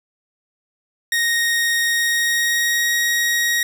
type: tone with pitch glide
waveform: sawtooth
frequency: 1864.7 to 1887.5 Hz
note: A#6 to A#6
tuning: 0 to +21 cents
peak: -13 dBFS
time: 1.12-3.63 s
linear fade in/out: 2 ms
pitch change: +21 cents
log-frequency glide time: 1.85-2.93 s
effects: 7-bit